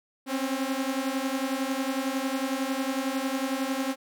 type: beating tone pair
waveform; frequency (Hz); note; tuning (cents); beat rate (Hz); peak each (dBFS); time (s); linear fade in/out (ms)
sawtooth; 261.6 / 272.6; C4 / C#4; 0 / -29; 11; -26; 0.26-3.96; 50
effects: none